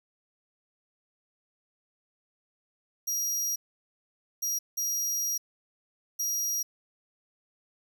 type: tone bursts at uneven times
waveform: sawtooth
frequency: 5720 Hz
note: F8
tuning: 41 cents sharp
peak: -25 dBFS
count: 4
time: 3.07-3.56 / 4.42-4.59 / 4.77-5.38 / 6.19-6.63 s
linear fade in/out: 10 ms
effects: none